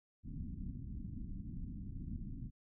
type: low-pass noise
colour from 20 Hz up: pink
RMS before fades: -44 dBFS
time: 0.23-2.51 s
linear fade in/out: 50 ms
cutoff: 270 Hz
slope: 48 dB/octave
effects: none